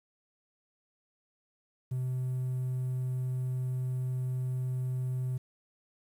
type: tone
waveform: triangle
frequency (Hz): 127.8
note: C3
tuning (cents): -40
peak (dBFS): -27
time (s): 1.91-5.38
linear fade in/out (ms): 10
effects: tanh soft clip ceiling -24 dBFS + 10-bit